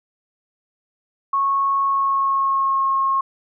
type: tone with pitch glide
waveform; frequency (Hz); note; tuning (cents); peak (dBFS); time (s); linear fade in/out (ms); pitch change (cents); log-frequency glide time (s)
sine; 1100 to 1081.7; C#6 to C#6; -14 to -43; -16; 1.33-3.21; 5; -29; 1.82-2.85
effects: none